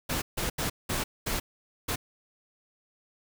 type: noise bursts at uneven times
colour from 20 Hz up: pink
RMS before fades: -30 dBFS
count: 6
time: 0.09-0.22 / 0.37-0.5 / 0.58-0.7 / 0.89-1.04 / 1.26-1.4 / 1.88-1.96 s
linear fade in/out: 10 ms
effects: none